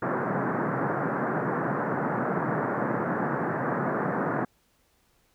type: band-pass noise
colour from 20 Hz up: pink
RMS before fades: -28 dBFS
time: 0.02-4.45 s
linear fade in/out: 5 ms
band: 130 to 1700 Hz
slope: 48 dB/octave
effects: pink hiss -67 dBFS RMS until 5.34 s